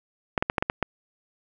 clicks, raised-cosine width 0.5 ms, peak -7 dBFS, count 7, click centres 0.378 / 0.425 / 0.499 / 0.582 / 0.625 / 0.699 / 0.827 s, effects none

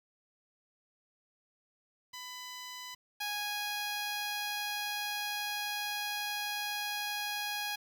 10% pulse tone pair in turn, 1000 / 827.6 Hz, B5 / G#5, +21 / -6 cents, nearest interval minor third, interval 327 cents, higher first, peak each -34 / -26 dBFS, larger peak second, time 2.13-2.95 / 3.2-7.76 s, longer second, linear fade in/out 10 ms, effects 10-bit

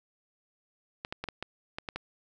clicks, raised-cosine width 0.3 ms, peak -19 dBFS, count 8, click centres 1.049 / 1.125 / 1.24 / 1.287 / 1.426 / 1.785 / 1.888 / 1.96 s, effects none

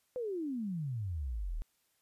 sine exponential sweep, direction down, 518 to 34.65 Hz, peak -34 dBFS, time 0.16-1.62 s, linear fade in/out 0 ms, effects white hiss -75 dBFS RMS until 2.01 s + resampled to 32000 Hz

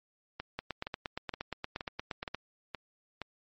two click trains, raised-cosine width 0.3 ms, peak -21 / -19 dBFS, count 7 / 16, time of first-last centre 0.4-3.217 / 0.59-2.346 s, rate 2.13 / 8.54 Hz, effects MP3 32 kbps

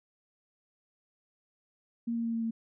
sine tone with pitch steps, 233.1 / 231.5 / 229.9 / 228.3 / 226.7 Hz, A#3 / A#3 / A#3 / A#3 / A#3, 0 / -12 / -24 / -36 / -48 cents, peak -29 dBFS, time 2.07-2.51 s, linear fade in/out 10 ms, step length 88 ms, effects none

